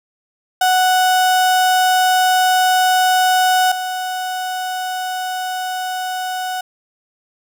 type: tone pair in turn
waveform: 35% pulse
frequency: 740 / 740 Hz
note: F#5 / F#5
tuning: 0 / 0 cents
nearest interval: unison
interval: 0 cents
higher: neither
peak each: -10 / -19 dBFS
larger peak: first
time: 0.61-3.72 / 3.72-6.61 s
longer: first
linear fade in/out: 5 ms
effects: none